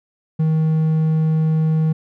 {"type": "tone", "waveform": "triangle", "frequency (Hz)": 158.1, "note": "D#3", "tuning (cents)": 28, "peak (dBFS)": -12, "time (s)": [0.39, 1.93], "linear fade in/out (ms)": 10, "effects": []}